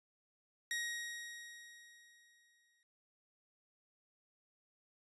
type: tone with exponential decay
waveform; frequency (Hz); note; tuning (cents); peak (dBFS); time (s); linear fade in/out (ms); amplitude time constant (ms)
sawtooth; 1887; A#6; +21; -32; 0.71-2.83; 1; 460
effects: resampled to 24000 Hz